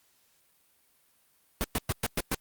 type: noise bursts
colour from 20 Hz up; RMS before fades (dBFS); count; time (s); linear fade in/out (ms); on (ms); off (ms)
pink; -28; 6; 1.61-2.346; 0; 31; 110
effects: white hiss -67 dBFS RMS until 2.4 s + Opus 48 kbps